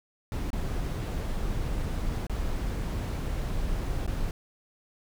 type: noise with dropouts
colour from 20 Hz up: brown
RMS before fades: -30 dBFS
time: 0.32-4.31 s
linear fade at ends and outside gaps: 1 ms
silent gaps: 0.504-0.531 / 2.268-2.296 / 4.065-4.076 s
effects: none